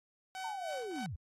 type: tone with tremolo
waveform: sawtooth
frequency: 756 Hz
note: F#5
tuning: 37 cents sharp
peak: -35 dBFS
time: 0.35-1.06 s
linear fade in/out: 0 ms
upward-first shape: sine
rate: 3.3 Hz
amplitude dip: 65%
type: linear sweep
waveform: sine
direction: down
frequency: 932.3 to 61.6 Hz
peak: -38 dBFS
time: 0.44-1.16 s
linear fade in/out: 5 ms
effects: low-pass 9000 Hz 12 dB/octave + AAC 64 kbps